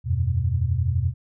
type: chord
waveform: sine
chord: E suspended second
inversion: none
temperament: equal with one note detuned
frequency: 82.41 / 94.17 / 123.47 Hz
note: E2 / F#2 / B2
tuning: 0 / +31 / 0 cents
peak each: -24 dBFS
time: 0.04-1.14 s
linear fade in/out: 50 ms
effects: none